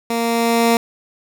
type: tone with level ramp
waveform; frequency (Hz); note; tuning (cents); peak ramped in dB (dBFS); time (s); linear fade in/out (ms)
15% pulse; 232; A#3; -8; -12 to -5; 0.1-0.77; 2
effects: none